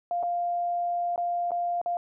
sine tone with dropouts, 698.5 Hz, F5, in tune, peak -25 dBFS, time 0.11-1.97 s, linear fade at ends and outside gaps 1 ms, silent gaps 0.228-0.233 / 1.16-1.178 / 1.508-1.517 / 1.815-1.86 s, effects none

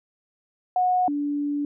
sine tone pair in turn, 730 / 289.7 Hz, F#5 / D4, -24 / -24 cents, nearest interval octave + major third, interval 1600 cents, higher first, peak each -18 / -23 dBFS, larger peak first, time 0.76-1.08 / 1.08-1.65 s, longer second, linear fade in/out 2 ms, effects none

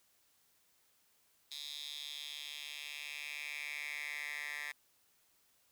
10% pulse tone with high-pass filter sweep, 146.83 Hz, D3, in tune, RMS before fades -44 dBFS, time 1.51-4.72 s, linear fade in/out 5 ms, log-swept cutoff 3900 to 1800 Hz, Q 4.5, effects white hiss -72 dBFS RMS until 5.71 s

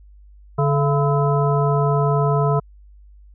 harmonic tone with a mistuned harmonic, 144 Hz, D3, 34 cents flat, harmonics 1 / 3 / 5 / 7 / 9, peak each -17 / -22 / -24 / -25 / -27 dBFS, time 0.58-2.6 s, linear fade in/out 10 ms, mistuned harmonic 5, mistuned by -96 cents, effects added 50 Hz sine -43 dBFS peak until 3.34 s

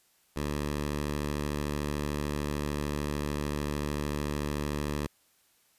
10% pulse tone, 73.42 Hz, D2, in tune, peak -22 dBFS, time 0.36-5.07 s, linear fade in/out 5 ms, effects white hiss -67 dBFS RMS until 5.78 s + resampled to 32000 Hz

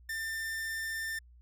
45% pulse tone, 1792 Hz, A6, 31 cents sharp, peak -34 dBFS, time 0.09-1.19 s, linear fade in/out 5 ms, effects added 60 Hz sine -54 dBFS peak until 1.41 s

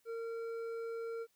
sine tone with hard clipping, 458.5 Hz, A#4, 29 cents flat, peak -40 dBFS, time 0.05-1.27 s, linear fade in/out 50 ms, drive 7 dB, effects white hiss -75 dBFS RMS until 1.35 s

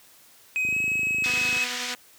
triangle tone with pitch glide, 2523 to 2560 Hz, D#7 to D#7, +23 to +49 cents, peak -21 dBFS, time 0.56-1.64 s, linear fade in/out 0 ms, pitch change +26 cents, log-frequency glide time 0.67-0.75 s
click train, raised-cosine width 3 ms, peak -26 dBFS, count 25, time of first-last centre 0.65-1.566 s, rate 26.2 Hz
pink band-pass noise, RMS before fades -32 dBFS, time 1.24-1.94 s, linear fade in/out 0 ms, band 1700 to 6800 Hz, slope 24 dB/octave
5% pulse tone with tremolo, 246.9 Hz, B3, in tune, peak -21 dBFS, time 1.26-1.95 s, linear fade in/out 0 ms, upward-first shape triangle, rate 11 Hz, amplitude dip 45%
effects white hiss -54 dBFS RMS until 2.18 s + high-pass 80 Hz 12 dB/octave

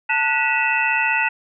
sine tone cluster, 886 / 1468 / 1942 / 2551 / 2686 Hz, A5 / F#6 / B6 / D#7 / E7, +12 / -14 / -30 / +43 / +32 cents, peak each -23 dBFS, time 0.09-1.29 s, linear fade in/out 10 ms, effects none

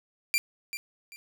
sawtooth tone with echo, 2367 Hz, D7, 13 cents sharp, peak -19 dBFS, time 0.34-0.38 s, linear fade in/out 0 ms, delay 390 ms, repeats 2, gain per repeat -11 dB, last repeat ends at 1.16 s, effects none

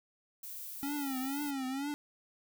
violet noise, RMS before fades -44 dBFS, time 0.43-1.51 s, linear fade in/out 5 ms
square tone with vibrato, 274.7 Hz, C#4, 16 cents flat, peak -35 dBFS, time 0.83-1.94 s, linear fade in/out 0 ms, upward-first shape triangle, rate 2.1 Hz, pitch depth 130 cents each way
effects none

